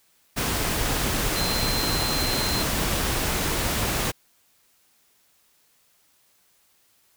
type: tone in noise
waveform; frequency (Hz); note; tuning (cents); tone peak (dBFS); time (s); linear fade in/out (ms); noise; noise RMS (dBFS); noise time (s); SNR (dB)
sine; 4115; C8; -30; -28; 1.35-2.64; 20; pink; -25; 0.36-4.12; -6
effects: white hiss -63 dBFS RMS until 7.16 s